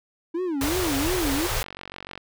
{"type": "tone with vibrato", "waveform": "triangle", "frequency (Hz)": 317.5, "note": "D#4", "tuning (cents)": 35, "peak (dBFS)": -22, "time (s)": [0.34, 1.47], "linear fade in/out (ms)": 10, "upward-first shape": "sine", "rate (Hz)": 2.8, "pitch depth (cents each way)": 270}
{"type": "band-stop noise", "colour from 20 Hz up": "pink", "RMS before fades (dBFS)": -27, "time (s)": [0.61, 1.63], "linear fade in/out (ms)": 2, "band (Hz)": [130, 390], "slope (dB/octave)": 48}
{"type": "click train", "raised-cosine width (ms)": 0.3, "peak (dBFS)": -20, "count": 41, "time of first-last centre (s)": [1.32, 2.177], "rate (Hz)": 46.7}
{"effects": []}